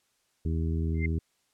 harmonic tone, 80.9 Hz, E2, 32 cents flat, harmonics 1 / 2 / 3 / 4 / 5, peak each -27 / -33 / -37 / -39 / -41 dBFS, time 0.45-1.19 s, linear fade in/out 5 ms
sine tone with exponential growth, 2093 Hz, C7, in tune, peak -27 dBFS, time 0.94-1.06 s, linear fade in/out 5 ms, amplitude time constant 26 ms
effects white hiss -72 dBFS RMS until 1.53 s + low-pass 10000 Hz 12 dB/octave

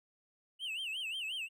triangle tone with vibrato, 2857 Hz, F7, 39 cents sharp, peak -35 dBFS, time 0.59-1.49 s, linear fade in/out 50 ms, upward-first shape sine, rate 5.6 Hz, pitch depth 190 cents each way, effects none

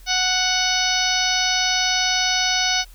harmonic tone, 740 Hz, F#5, in tune, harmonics 1 / 2 / 3 / 4 / 5 / 6 / 7 / 8, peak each -26 / -26 / -26 / -26 / -26 / -26 / -26 / -26 dBFS, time 0.06-2.85 s, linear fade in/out 50 ms, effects added 40 Hz sine -41 dBFS peak until 2.94 s + white hiss -52 dBFS RMS until 2.94 s

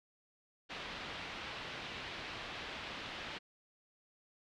white low-pass noise, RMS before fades -45 dBFS, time 0.69-3.39 s, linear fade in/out 20 ms, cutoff 3600 Hz, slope 24 dB/octave, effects none

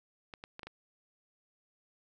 clicks, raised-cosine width 0.3 ms, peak -28 dBFS, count 5, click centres 0.338 / 0.439 / 0.594 / 0.632 / 0.67 s, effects none

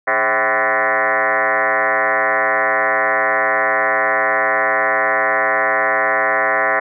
sine tone with frequency modulation, 1256 Hz, D#6, 16 cents sharp, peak -13 dBFS, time 0.07-6.8 s, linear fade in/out 10 ms, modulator 120 Hz, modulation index 6.2, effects none

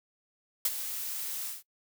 blue noise with ADSR envelope, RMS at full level -25 dBFS, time 0.65-1.63 s, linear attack 4 ms, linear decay 39 ms, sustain -11 dB, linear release 160 ms, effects noise-tail reverb RT60 0.1 s tail -22 dB re dry

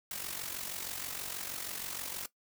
white noise with amplitude modulation, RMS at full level -37 dBFS, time 0.11-2.26 s, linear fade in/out 2 ms, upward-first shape sine, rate 46.3 Hz, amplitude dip 65%, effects noise-tail reverb RT60 0.1 s tail -17 dB re dry

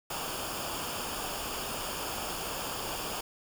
pink noise with comb filter, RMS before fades -36 dBFS, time 0.1-3.21 s, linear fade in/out 5 ms, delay 0.5 ms, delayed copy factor -0.65, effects none

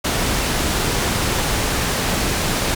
pink low-pass noise, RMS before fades -20 dBFS, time 0.04-2.75 s, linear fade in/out 10 ms, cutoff 11000 Hz, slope 12 dB/octave, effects none

